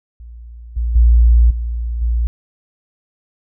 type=tone with level steps; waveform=sine; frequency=58.27 Hz; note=A#1; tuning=in tune; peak=-32 / -15 / -6 / -18 / -13 dBFS; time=0.2-2.27 s; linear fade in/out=0 ms; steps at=0.76 / 0.95 / 1.5 / 2.01 s; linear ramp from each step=10 ms; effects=none